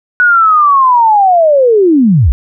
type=linear sweep; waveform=sine; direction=down; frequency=1479 to 49 Hz; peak=-4 dBFS; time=0.2-2.32 s; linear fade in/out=0 ms; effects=none